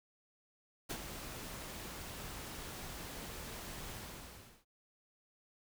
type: noise with ADSR envelope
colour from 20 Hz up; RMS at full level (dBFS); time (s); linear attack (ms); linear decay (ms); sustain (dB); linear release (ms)
pink; -39; 0.89-4.65; 16; 68; -7; 730
effects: none